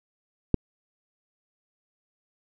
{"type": "click", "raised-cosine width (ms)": 3, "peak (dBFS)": -6, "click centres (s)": 0.543, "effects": []}